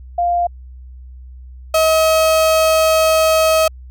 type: tone pair in turn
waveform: sine / 35% pulse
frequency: 698.5 / 637.4 Hz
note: F5 / D#5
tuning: 0 / +42 cents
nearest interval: major second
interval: 158 cents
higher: first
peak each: -13 / -9 dBFS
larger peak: second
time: 0.18-0.47 / 1.74-3.68 s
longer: second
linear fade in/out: 5 ms
effects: added 63 Hz sine -33 dBFS peak until 3.9 s